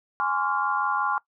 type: chord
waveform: sine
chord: Db major seventh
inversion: second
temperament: equal with one note detuned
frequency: 830.6 / 1046.5 / 1132 / 1396.9 Hz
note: Ab5 / C6 / Db6 / F6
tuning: 0 / 0 / +36 / 0 cents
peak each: -28 dBFS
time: 0.2-1.18 s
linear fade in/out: 0 ms
effects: noise-tail reverb RT60 0.1 s tail -20 dB re dry